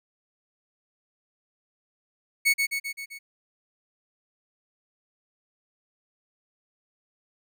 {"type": "tone with echo", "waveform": "40% pulse", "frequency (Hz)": 2216, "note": "C#7", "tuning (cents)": -1, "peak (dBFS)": -17, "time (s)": [2.45, 2.54], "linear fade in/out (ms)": 20, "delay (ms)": 130, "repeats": 5, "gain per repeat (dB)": -4, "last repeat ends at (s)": 3.19, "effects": []}